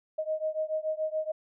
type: beating tone pair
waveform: sine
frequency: 622.3 / 629.3 Hz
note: D#5 / D#5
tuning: 0 / +19 cents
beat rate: 7 Hz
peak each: -31 / -32 dBFS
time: 0.18-1.32 s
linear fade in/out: 10 ms
effects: none